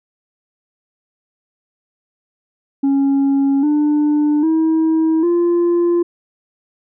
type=tone with pitch steps; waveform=sine; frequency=275.9 / 297.4 / 320.6 / 345.6 Hz; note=C#4 / D4 / E4 / F4; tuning=-8 / +22 / -48 / -18 cents; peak=-9 dBFS; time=2.83-6.03 s; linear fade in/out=10 ms; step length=800 ms; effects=tanh soft clip ceiling -11 dBFS